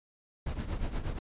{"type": "noise with tremolo", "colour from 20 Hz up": "brown", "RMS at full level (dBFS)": -30, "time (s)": [0.46, 1.19], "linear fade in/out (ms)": 5, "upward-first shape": "triangle", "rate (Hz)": 8.4, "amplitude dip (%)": 80, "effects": ["resampled to 8000 Hz"]}